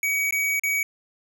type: tone with dropouts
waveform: square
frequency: 2263 Hz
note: C#7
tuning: 35 cents sharp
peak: -22 dBFS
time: 0.03-0.83 s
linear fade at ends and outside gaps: 2 ms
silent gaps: 0.309-0.324 / 0.596-0.635 s
effects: none